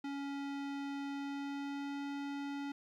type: tone with pitch glide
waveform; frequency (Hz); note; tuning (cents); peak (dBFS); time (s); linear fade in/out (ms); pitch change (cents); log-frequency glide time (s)
square; 280 to 282.1; C#4 to C#4; +18 to +30; -39; 0.04-2.72; 5; +12; 1.11-2.03
effects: low-pass 4000 Hz 12 dB/octave + 12-bit